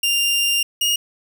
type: tone pair in turn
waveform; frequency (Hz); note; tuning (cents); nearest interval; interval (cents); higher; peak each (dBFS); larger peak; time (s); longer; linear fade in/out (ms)
sawtooth; 2794 / 2856; F7 / F7; 0 / +38; unison; 38; second; -13; neither; 0.03-0.63 / 0.81-0.96; first; 5
effects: none